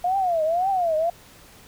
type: tone with vibrato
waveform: sine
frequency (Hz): 698.5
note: F5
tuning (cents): 0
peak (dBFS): -19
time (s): 0.04-1.1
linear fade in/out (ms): 5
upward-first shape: triangle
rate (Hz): 1.9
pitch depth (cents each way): 230
effects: pink hiss -49 dBFS RMS until 1.67 s